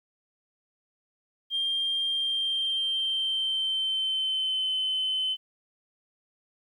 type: tone with pitch glide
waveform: sine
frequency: 3193 to 3052 Hz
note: G7 to G7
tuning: +31 to -47 cents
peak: -24 dBFS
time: 1.5-5.37 s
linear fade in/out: 50 ms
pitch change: -78 cents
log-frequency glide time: 2.07-4.71 s
effects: tanh soft clip ceiling -21 dBFS + 11-bit